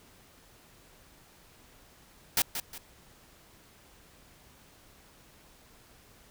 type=noise with echo; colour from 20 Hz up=white; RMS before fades=-25 dBFS; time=2.37-2.42 s; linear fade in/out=2 ms; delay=180 ms; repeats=2; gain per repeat=-9 dB; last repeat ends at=2.78 s; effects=pink hiss -58 dBFS RMS until 6.3 s